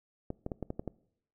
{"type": "clicks", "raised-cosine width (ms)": 2, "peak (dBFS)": -22, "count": 7, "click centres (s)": [0.304, 0.464, 0.518, 0.627, 0.704, 0.795, 0.877], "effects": ["noise-tail reverb RT60 0.7 s tail -22 dB re dry"]}